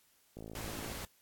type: click train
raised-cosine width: 2 ms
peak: -33 dBFS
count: 31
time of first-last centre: 0.37-0.917 s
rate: 54.8 Hz
type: noise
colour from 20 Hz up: pink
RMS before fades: -43 dBFS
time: 0.55-1.05 s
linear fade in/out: 2 ms
effects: white hiss -69 dBFS RMS until 1.21 s + AAC 64 kbps